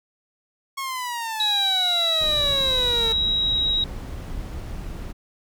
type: exponential sweep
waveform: sawtooth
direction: down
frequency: 1100 to 443.7 Hz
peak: -23 dBFS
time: 0.77-3.13 s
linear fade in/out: 10 ms
type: tone with pitch glide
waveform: sine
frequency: 3888 to 3828 Hz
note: B7 to A#7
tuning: -28 to +45 cents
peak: -19 dBFS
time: 1.4-3.84 s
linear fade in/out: 2 ms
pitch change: -27 cents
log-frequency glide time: 2.23-3.6 s
type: noise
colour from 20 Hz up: brown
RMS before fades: -32 dBFS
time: 2.2-5.13 s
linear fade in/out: 20 ms
effects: none